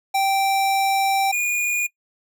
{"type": "tone pair in turn", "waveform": "square", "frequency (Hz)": [781, 2438], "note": ["G5", "D#7"], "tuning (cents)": [-7, -36], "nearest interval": "octave + minor sixth", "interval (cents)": 1971, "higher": "second", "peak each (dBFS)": [-18, -20], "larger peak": "first", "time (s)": [[0.14, 1.32], [1.32, 1.87]], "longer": "first", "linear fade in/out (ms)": 10, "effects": ["noise-tail reverb RT60 0.1 s tail -20 dB re dry"]}